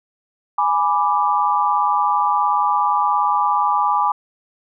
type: chord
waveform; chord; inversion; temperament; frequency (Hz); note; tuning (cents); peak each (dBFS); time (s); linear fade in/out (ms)
sine; G# diminished; none; equal; 830.6 / 987.8 / 1174.7; G#5 / B5 / D6; 0 / 0 / 0; -19 / -19 / -19; 0.58-4.12; 5
effects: none